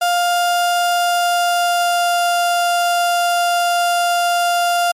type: tone with pitch glide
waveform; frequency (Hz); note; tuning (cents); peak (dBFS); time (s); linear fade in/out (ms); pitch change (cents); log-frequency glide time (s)
35% pulse; 702 to 698; F5 to F5; +9 to -1; -12; 0.01-4.92; 10; -10; 0.72-2.28
effects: MP3 64 kbps